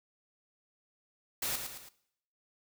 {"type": "noise with echo", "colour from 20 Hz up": "white", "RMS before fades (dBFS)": -34, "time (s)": [1.42, 1.56], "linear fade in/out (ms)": 5, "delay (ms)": 110, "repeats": 3, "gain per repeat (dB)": -6, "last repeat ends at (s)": 1.89, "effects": ["noise-tail reverb RT60 0.7 s tail -18 dB re dry"]}